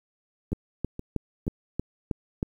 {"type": "two click trains", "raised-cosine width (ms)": 3, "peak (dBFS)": [-21, -14], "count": [3, 7], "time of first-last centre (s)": [[0.52, 1.468], [0.53, 2.429]], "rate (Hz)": [2.11, 3.16], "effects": ["9-bit"]}